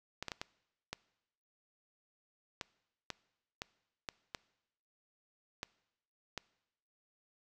clicks, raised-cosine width 0.2 ms, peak -21 dBFS, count 12, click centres 0.226 / 0.283 / 0.318 / 0.415 / 0.93 / 2.612 / 3.103 / 3.619 / 4.088 / 4.348 / 5.631 / 6.377 s, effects noise-tail reverb RT60 0.9 s tail -22 dB re dry

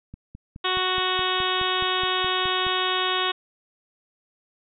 click train, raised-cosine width 5 ms, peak -26 dBFS, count 13, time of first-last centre 0.14-2.666 s, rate 4.75 Hz
harmonic tone, 370 Hz, F#4, in tune, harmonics 1 / 2 / 3 / 4 / 5 / 6 / 7 / 8 / 9 / 10, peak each -30 / -32 / -27 / -32 / -33 / -37 / -34 / -31 / -30 / -30 dBFS, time 0.64-3.32 s, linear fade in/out 10 ms
effects none

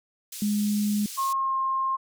white band-pass noise, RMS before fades -38 dBFS, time 0.32-1.33 s, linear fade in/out 5 ms, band 3800 to 12000 Hz, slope 12 dB/octave
sine tone, 207.7 Hz, G#3, in tune, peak -22 dBFS, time 0.42-1.06 s, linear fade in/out 2 ms
sine tone with pitch glide, 1076 to 1063.6 Hz, C6 to C6, +48 to +28 cents, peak -23 dBFS, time 1.17-1.97 s, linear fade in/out 20 ms, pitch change -20 cents, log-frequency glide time 1.34-1.57 s
effects none

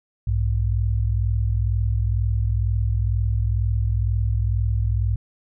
sine tone pair together, 61.49 / 103.6 Hz, B1 / G#2, -7 / -4 cents, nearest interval major sixth, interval 903 cents, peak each -21 dBFS, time 0.27-5.16 s, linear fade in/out 5 ms, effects none

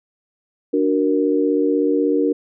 sine chord, D augmented, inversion none, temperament equal, 293.7 / 370 / 466.2 Hz, D4 / F#4 / A#4, 0 / 0 / 0 cents, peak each -18 / -21 / -19 dBFS, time 0.73-2.33 s, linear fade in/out 10 ms, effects none

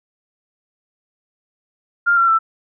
sine tone with pitch steps, 1400 / 1364.9 / 1330.6 Hz, F6 / F6 / E6, +4 / -40 / +16 cents, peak -11 dBFS, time 2.06-2.39 s, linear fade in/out 20 ms, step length 110 ms, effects none

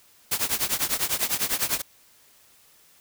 white noise with tremolo, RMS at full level -22 dBFS, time 0.31-1.82 s, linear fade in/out 10 ms, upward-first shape triangle, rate 10 Hz, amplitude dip 95%, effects white hiss -57 dBFS RMS until 3 s

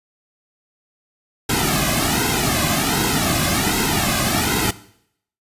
pink noise with flanger, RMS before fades -19 dBFS, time 1.49-4.71 s, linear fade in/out 5 ms, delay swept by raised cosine 1.7 to 2.2 ms, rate 1.3 Hz, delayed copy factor -0.9, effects noise-tail reverb RT60 0.7 s tail -18 dB re dry + resampled to 32000 Hz

